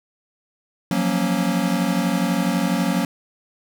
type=chord; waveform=square; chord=Gb major seventh; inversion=third; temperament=equal with one note detuned; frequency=172.91 / 185 / 233.1 / 277.2 Hz; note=F3 / Gb3 / Bb3 / Db4; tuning=-17 / 0 / 0 / 0 cents; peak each=-27 / -23 / -25 / -26 dBFS; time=0.91-3.05 s; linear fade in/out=2 ms; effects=none